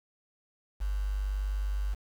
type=tone with quantisation; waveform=sine; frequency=49.52 Hz; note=G1; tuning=18 cents sharp; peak=-28 dBFS; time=0.8-1.95 s; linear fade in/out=20 ms; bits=8; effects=none